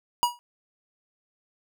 square tone with exponential decay, 964 Hz, B5, 42 cents flat, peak -16 dBFS, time 0.23-0.39 s, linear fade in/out 0 ms, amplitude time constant 33 ms, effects none

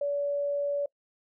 sine tone, 572 Hz, D5, 46 cents flat, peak -26 dBFS, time 0.01-0.86 s, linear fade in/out 5 ms, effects noise-tail reverb RT60 0.1 s tail -23 dB re dry

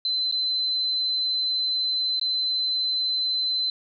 sine tone with dropouts, 4056 Hz, B7, 45 cents sharp, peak -22 dBFS, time 0.05-3.7 s, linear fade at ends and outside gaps 2 ms, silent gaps 0.314-0.323 / 2.197-2.213 s, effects none

